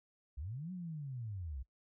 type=linear two-way sweep; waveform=sine; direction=up then down; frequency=59 to 187.8 to 59 Hz; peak=-40 dBFS; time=0.37-1.63 s; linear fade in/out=10 ms; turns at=0.72 s; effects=noise-tail reverb RT60 0.1 s tail -20 dB re dry